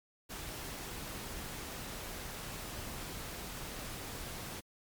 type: noise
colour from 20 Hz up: pink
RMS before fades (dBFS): -43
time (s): 0.29-4.61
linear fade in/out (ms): 20
effects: MP3 96 kbps